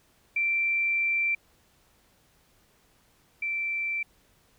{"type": "tone pair in turn", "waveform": "sine", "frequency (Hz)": [2349, 2340], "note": ["D7", "D7"], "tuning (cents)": [0, -7], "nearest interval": "unison", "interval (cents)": 7, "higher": "first", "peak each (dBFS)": [-23, -27], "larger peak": "first", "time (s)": [[0.36, 1.35], [3.42, 4.03]], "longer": "first", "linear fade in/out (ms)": 5, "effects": ["pink hiss -64 dBFS RMS until 4.58 s"]}